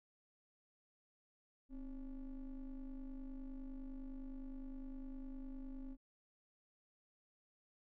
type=ring-modulated tone; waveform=triangle; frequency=144.9 Hz; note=D3; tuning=23 cents flat; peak=-40 dBFS; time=1.69-5.97 s; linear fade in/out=50 ms; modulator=120 Hz; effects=none